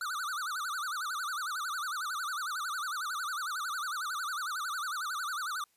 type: tone with vibrato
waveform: square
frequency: 1329 Hz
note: E6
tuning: 14 cents sharp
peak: -34 dBFS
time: 0.01-5.64 s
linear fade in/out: 2 ms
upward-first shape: sine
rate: 11 Hz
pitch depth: 240 cents each way
effects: white hiss -71 dBFS RMS until 5.76 s + resampled to 32000 Hz